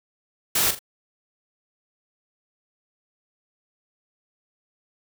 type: noise with echo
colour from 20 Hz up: white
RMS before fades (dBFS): -21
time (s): 0.55-0.71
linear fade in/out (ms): 5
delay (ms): 41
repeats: 2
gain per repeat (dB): -10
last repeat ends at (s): 0.792
effects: none